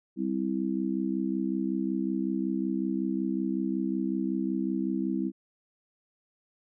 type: chord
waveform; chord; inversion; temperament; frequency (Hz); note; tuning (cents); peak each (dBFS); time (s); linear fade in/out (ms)
sine; C major; second; just; 196.22 / 261.6 / 327; G3 / C4 / E4; +2 / 0 / -14; -31; 0.16-5.32; 50
effects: none